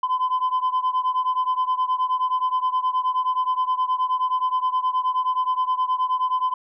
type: beating tone pair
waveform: sine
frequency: 1014 / 1023.5 Hz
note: B5 / C6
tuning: +45 / -38 cents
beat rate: 9.5 Hz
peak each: -20 / -22 dBFS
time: 0.03-6.54 s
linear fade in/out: 5 ms
effects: tanh soft clip ceiling -16 dBFS